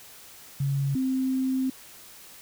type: tone pair in turn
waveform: sine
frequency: 138.59 / 261.6 Hz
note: C#3 / C4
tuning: 0 / 0 cents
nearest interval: major seventh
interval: 1100 cents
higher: second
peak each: -23 dBFS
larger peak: neither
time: 0.6-0.95 / 0.95-1.7 s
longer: second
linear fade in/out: 5 ms
effects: white hiss -48 dBFS RMS until 2.41 s